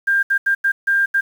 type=tone bursts at uneven times; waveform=sine; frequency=1596 Hz; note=G6; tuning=31 cents sharp; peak=-13 dBFS; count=6; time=0.07-0.23 / 0.3-0.38 / 0.46-0.55 / 0.64-0.72 / 0.87-1.06 / 1.14-1.21 s; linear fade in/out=10 ms; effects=7-bit